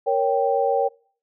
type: chord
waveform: sine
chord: G diminished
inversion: first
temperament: equal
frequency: 466.2 / 554.4 / 784 Hz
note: Bb4 / Db5 / G5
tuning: 0 / 0 / 0 cents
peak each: -22 dBFS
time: 0.06-0.89 s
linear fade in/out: 20 ms
effects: noise-tail reverb RT60 0.5 s tail -25 dB re dry